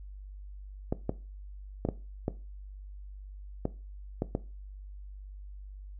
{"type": "clicks", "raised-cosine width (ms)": 2, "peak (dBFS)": -15, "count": 8, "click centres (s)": [0.925, 1.094, 1.851, 1.888, 2.281, 3.654, 4.221, 4.351], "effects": ["noise-tail reverb RT60 0.3 s tail -17 dB re dry", "added 49 Hz sine -42 dBFS peak until 5.99 s"]}